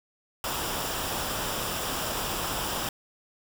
pink noise with comb filter, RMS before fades -31 dBFS, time 0.44-2.89 s, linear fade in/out 2 ms, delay 0.47 ms, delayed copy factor -0.5, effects none

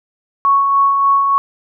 sine tone with tremolo, 1108.7 Hz, C#6, in tune, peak -8 dBFS, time 0.45-1.38 s, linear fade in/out 0 ms, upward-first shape sine, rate 3.4 Hz, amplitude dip 35%, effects none

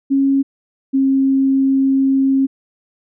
sine tone pair in turn, 273.5 / 269.3 Hz, C#4 / C#4, -23 / -50 cents, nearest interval unison, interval 27 cents, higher first, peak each -11 dBFS, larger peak neither, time 0.1-0.43 / 0.93-2.47 s, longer second, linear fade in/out 20 ms, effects none

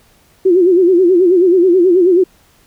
sine tone with vibrato, 360 Hz, F#4, 47 cents flat, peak -6 dBFS, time 0.45-2.24 s, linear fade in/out 10 ms, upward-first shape sine, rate 9.3 Hz, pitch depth 110 cents each way, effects pink hiss -51 dBFS RMS until 2.66 s

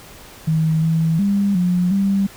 sine tone with pitch steps, 158.9 / 162.1 / 200.3 / 178.6 / 196.7 Hz, D#3 / E3 / G3 / F3 / G3, +37 / -29 / +38 / +39 / +6 cents, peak -14 dBFS, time 0.47-2.27 s, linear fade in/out 10 ms, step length 360 ms, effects pink hiss -41 dBFS RMS until 2.36 s

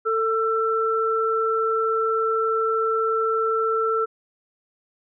sine tone pair together, 446.2 / 1338.3 Hz, A4 / E6, +24 / +26 cents, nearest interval octave + perfect fifth, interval 1902 cents, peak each -22 dBFS, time 0.05-4.06 s, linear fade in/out 20 ms, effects none

